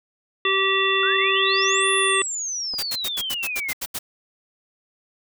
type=harmonic tone; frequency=387.1 Hz; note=G4; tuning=22 cents flat; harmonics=1 / 3 / 5 / 7 / 9; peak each=-24 / -24 / -24 / -24 / -24 dBFS; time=0.45-2.22 s; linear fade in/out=2 ms
type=exponential two-way sweep; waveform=sine; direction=up then down; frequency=1396.9 to 10480 to 2052 Hz; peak=-25 dBFS; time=1.03-3.73 s; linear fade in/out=0 ms; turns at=1.92 s
type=clicks; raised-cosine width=1 ms; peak=-26 dBFS; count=2; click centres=2.737 / 2.741 s
type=noise bursts; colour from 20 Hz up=white; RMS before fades=-28 dBFS; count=10; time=2.78-3.99 s; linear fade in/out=10 ms; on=49 ms; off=80 ms
effects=none